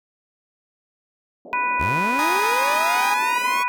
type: band-pass noise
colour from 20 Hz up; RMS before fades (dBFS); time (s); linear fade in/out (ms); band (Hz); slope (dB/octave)
white; -40; 1.45-3.62; 0; 210 to 680; 48
type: harmonic tone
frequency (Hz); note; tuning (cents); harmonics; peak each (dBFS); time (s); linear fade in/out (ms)
493.9; B4; 0; 2 / 3 / 4 / 5; -21 / -30 / -33 / -25; 1.53-3.68; 0
type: linear sweep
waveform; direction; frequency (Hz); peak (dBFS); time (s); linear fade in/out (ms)
sawtooth; up; 57.6 to 1118; -21; 1.79-3.64; 20
type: chord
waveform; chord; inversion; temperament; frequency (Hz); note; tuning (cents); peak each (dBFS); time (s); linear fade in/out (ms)
35% pulse; Ab suspended second; none; just; 830.6 / 934.4 / 1245.9; Ab5 / Bb5 / Eb6; 0 / +4 / +2; -26; 2.19-3.14; 0
effects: none